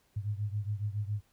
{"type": "beating tone pair", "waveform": "sine", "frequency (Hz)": [101.8, 109], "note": ["G#2", "A2"], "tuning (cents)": [-34, -16], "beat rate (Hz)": 7.2, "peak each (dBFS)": [-33, -36], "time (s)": [0.16, 1.21], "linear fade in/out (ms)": 10, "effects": ["pink hiss -70 dBFS RMS until 1.32 s"]}